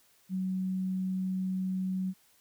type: tone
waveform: sine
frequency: 187.2 Hz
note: F#3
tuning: 20 cents sharp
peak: -29 dBFS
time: 0.29-2.14 s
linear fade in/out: 50 ms
effects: white hiss -65 dBFS RMS until 2.4 s